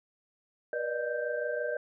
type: tone cluster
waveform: sine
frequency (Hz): 482.3 / 582 / 608 / 1567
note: B4 / D5 / D#5 / G6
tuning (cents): -41 / -16 / -40 / -1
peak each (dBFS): -34 / -38 / -34 / -37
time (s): 0.73-1.77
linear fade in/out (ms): 2
effects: none